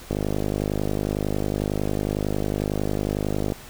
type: click train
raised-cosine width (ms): 2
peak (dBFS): -11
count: 175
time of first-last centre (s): 0.11-3.522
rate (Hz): 51
effects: pink hiss -43 dBFS RMS until 3.69 s